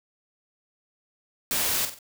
white noise with echo, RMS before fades -26 dBFS, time 1.51-1.85 s, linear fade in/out 0 ms, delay 46 ms, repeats 3, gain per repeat -8 dB, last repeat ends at 1.988 s, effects none

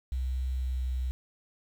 sine tone with pitch glide, 64.2 to 63.5 Hz, C2 to B1, -32 to +49 cents, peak -28 dBFS, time 0.12-1.11 s, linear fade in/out 0 ms, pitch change -19 cents, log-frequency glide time 0.59-0.84 s, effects 9-bit

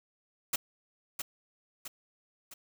white noise with echo, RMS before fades -30 dBFS, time 0.53-0.56 s, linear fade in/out 5 ms, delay 660 ms, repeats 3, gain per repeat -6 dB, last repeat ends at 2.54 s, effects none

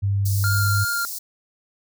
sine tone with pitch glide, 99.5 to 100.37 Hz, G2 to G2, +26 to +41 cents, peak -18 dBFS, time 0.02-0.85 s, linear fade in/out 20 ms, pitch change +15 cents, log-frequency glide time 0.59-0.74 s
white high-pass noise, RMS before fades -31 dBFS, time 0.25-1.19 s, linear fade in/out 10 ms, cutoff 4400 Hz, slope 48 dB/octave
square tone with vibrato, 1400 Hz, F6, 4 cents sharp, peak -23 dBFS, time 0.44-1.05 s, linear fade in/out 0 ms, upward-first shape sine, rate 2.8 Hz, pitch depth 9 cents each way
effects none

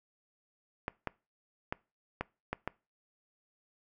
clicks, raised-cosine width 0.5 ms, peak -18 dBFS, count 6, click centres 0.881 / 1.073 / 1.725 / 2.21 / 2.53 / 2.676 s, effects noise-tail reverb RT60 0.3 s tail -23 dB re dry

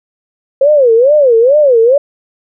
sine tone with vibrato, 522 Hz, C5, 4 cents flat, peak -4 dBFS, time 0.61-1.98 s, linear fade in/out 5 ms, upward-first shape sine, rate 2.3 Hz, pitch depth 260 cents each way, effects none

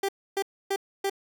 30% pulse tone bursts, 393.3 Hz, G4, 6 cents sharp, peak -22 dBFS, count 4, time 0.03-1.098 s, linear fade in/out 5 ms, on 57 ms, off 280 ms, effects none

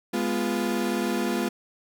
35% pulse chord, F diminished, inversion first, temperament equal, 207.7 / 246.9 / 349.2 Hz, Ab3 / Cb4 / F4, 0 / 0 / 0 cents, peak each -27 dBFS, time 0.13-1.49 s, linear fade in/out 10 ms, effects none

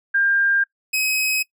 sine / sawtooth tone pair in turn, 1600 / 2540 Hz, G6 / D#7, +35 / +35 cents, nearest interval minor sixth, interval 800 cents, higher second, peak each -15 dBFS, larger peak neither, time 0.14-0.64 / 0.93-1.43 s, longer neither, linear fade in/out 10 ms, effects noise-tail reverb RT60 0.1 s tail -22 dB re dry

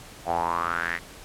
sawtooth tone with band-pass filter sweep, 84.8 Hz, E2, 50 cents sharp, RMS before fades -27 dBFS, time 0.25-1 s, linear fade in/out 50 ms, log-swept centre 700 to 2000 Hz, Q 6.4, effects pink hiss -45 dBFS RMS until 1.24 s + low-pass 12000 Hz 12 dB/octave

